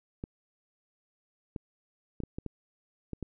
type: clicks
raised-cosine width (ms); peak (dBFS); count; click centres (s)
3; -23; 8; 0.239 / 1.562 / 2.203 / 2.236 / 2.385 / 2.463 / 3.133 / 3.227
effects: none